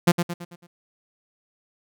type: tone with echo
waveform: sawtooth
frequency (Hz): 173.5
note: F3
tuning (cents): -11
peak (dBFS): -9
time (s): 0.07-0.12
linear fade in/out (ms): 10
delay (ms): 110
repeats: 5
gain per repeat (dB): -7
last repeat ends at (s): 0.67
effects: none